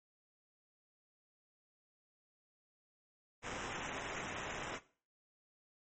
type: noise with sample-and-hold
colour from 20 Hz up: white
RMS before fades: -43 dBFS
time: 3.42-4.8 s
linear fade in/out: 50 ms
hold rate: 4410 Hz
effects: noise-tail reverb RT60 0.4 s tail -17 dB re dry + MP3 32 kbps